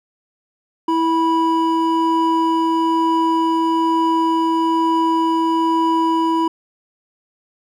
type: tone pair together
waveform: triangle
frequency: 327.5 / 981.4 Hz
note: E4 / B5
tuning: -11 / -11 cents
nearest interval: octave + perfect fifth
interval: 1900 cents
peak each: -15 dBFS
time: 0.88-6.48 s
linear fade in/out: 5 ms
effects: none